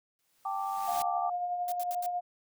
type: noise with exponential growth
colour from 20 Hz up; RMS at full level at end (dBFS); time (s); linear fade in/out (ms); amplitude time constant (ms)
white; -38; 0.19-1.02; 0; 180
type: chord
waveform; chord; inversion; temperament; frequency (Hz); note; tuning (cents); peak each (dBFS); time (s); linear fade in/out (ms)
sine; G suspended second; none; equal; 784 / 880 / 1174.7; G5 / A5 / D6; 0 / 0 / 0; -33 / -38 / -36; 0.45-1.3; 5
type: tone with tremolo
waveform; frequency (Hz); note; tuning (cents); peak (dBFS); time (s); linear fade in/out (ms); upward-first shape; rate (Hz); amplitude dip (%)
sine; 711; F5; +31; -28; 0.87-2.21; 20; triangle; 11; 45
type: noise bursts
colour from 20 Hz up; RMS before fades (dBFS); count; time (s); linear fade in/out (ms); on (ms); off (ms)
blue; -42; 4; 1.68-2.063; 2; 41; 73
effects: none